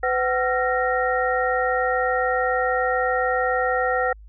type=tone cluster; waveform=sine; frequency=505 / 752 / 1366 / 1862 Hz; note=B4 / F#5 / F6 / A#6; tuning=+39 / +28 / -39 / -2 cents; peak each=-23 / -24 / -26 / -26 dBFS; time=0.03-4.13 s; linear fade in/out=5 ms; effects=added 52 Hz sine -41 dBFS peak until 4.28 s